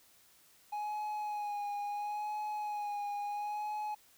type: tone with vibrato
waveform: triangle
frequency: 832 Hz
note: G#5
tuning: 3 cents sharp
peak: -33 dBFS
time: 0.72-3.95 s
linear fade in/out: 10 ms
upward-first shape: sine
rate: 0.73 Hz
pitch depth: 28 cents each way
effects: white hiss -64 dBFS RMS until 4.17 s